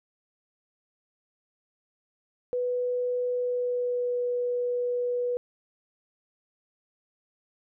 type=tone with pitch glide; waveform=sine; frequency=494.1 to 489.3 Hz; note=B4 to B4; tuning=+1 to -16 cents; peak=-25 dBFS; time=2.53-5.37 s; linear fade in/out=0 ms; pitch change=-17 cents; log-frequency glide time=3.31-4.2 s; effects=none